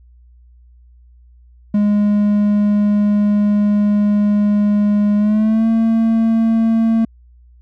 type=tone with pitch glide; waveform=triangle; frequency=206.9 to 225.6 Hz; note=G#3 to A3; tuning=-6 to +44 cents; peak=-9 dBFS; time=1.74-7.05 s; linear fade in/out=5 ms; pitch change=+150 cents; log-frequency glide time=5.17-5.67 s; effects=added 60 Hz sine -43 dBFS peak until 7.61 s